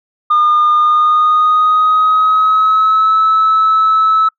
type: tone with pitch glide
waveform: sine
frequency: 1215 to 1302.2 Hz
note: D#6 to E6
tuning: -42 to -22 cents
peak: -6 dBFS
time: 0.3-4.29 s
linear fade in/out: 10 ms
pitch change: +120 cents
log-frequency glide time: 0.74-3.16 s
effects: noise-tail reverb RT60 0.1 s tail -26 dB re dry + tanh soft clip ceiling -5 dBFS